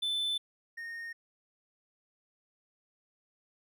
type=tone pair in turn; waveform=triangle; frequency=3520 / 1846.4 Hz; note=A7 / A#6; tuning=0 / -17 cents; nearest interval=major seventh; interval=1117 cents; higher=first; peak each=-28 / -37 dBFS; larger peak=first; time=0.02-0.38 / 0.77-1.13 s; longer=neither; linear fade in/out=10 ms; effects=none